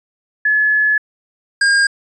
sine / square tone pair in turn, 1710 / 1615.4 Hz, A6 / G#6, -50 / -48 cents, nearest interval minor second, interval 98 cents, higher first, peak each -11 dBFS, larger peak neither, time 0.45-0.98 / 1.61-1.87 s, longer first, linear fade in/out 5 ms, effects resampled to 22050 Hz

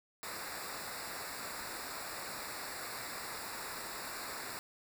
pink noise with comb filter, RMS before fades -43 dBFS, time 0.23-4.59 s, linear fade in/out 0 ms, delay 0.32 ms, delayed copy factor -0.9, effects none

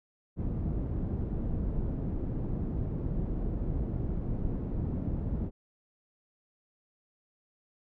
pink low-pass noise, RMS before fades -32 dBFS, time 0.36-5.51 s, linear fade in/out 50 ms, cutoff 280 Hz, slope 12 dB/octave, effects none

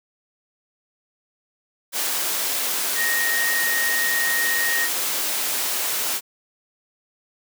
sine tone in noise, 1864.7 Hz, A#6, in tune, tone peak -21 dBFS, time 2.95-4.89 s, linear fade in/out 50 ms, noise white, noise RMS -24 dBFS, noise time 1.92-6.21 s, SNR 0 dB, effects high-pass 300 Hz 12 dB/octave

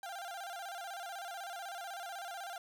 30% pulse tone with vibrato, 740 Hz, F#5, in tune, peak -39 dBFS, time 0.03-2.58 s, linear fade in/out 2 ms, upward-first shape square, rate 16 Hz, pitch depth 110 cents each way, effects none

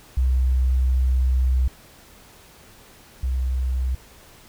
sine tone pair in turn, 64 / 64 Hz, C2 / C2, -38 / -38 cents, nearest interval unison, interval 0 cents, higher neither, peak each -16 / -20 dBFS, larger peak first, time 0.17-1.68 / 3.23-3.95 s, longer first, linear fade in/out 5 ms, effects pink hiss -49 dBFS RMS until 4.48 s

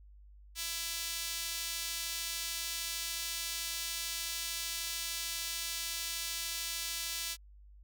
sawtooth tone with high-pass filter, 333.4 Hz, E4, 20 cents sharp, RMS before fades -38 dBFS, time 0.55-7.37 s, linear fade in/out 50 ms, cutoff 3800 Hz, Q 0.85, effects added 50 Hz sine -53 dBFS peak until 7.83 s

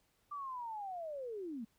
sine linear sweep, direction down, 1184 to 210 Hz, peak -40 dBFS, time 0.31-1.65 s, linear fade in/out 10 ms, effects pink hiss -75 dBFS RMS until 1.78 s

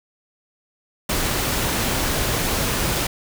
pink noise, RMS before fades -22 dBFS, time 1.09-3.07 s, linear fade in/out 5 ms, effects none

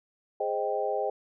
sine chord, Ab major seventh, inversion none, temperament equal, 415.3 / 523.3 / 622.3 / 784 Hz, Ab4 / C5 / Eb5 / G5, 0 / 0 / 0 / 0 cents, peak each -32 dBFS, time 0.4-1.1 s, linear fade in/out 5 ms, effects none

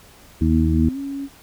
harmonic tone, 79.9 Hz, D#2, 47 cents sharp, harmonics 1 / 2 / 3 / 4, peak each -18 / -22 / -20 / -22 dBFS, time 0.41-0.89 s, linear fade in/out 5 ms
sine tone with pitch glide, 242.9 to 277.4 Hz, B3 to C#4, -29 to +1 cents, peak -25 dBFS, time 0.49-1.29 s, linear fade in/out 50 ms, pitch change +230 cents, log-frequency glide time 0.86-0.98 s
effects pink hiss -48 dBFS RMS until 1.42 s

